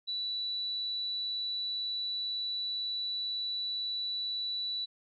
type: tone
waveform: sine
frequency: 3951 Hz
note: B7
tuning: in tune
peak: -32 dBFS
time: 0.07-4.86 s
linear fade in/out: 20 ms
effects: none